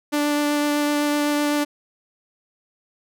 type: tone with vibrato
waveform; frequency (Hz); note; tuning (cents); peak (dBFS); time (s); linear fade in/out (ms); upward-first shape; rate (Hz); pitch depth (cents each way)
sawtooth; 293.6; D4; 0; -15; 0.12-1.65; 20; triangle; 7.9; 10
effects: none